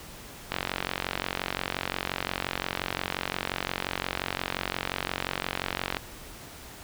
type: click train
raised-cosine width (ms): 0.3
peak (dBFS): -11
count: 250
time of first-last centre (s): 0.52-5.969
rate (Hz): 45.7
effects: pink hiss -45 dBFS RMS until 6.83 s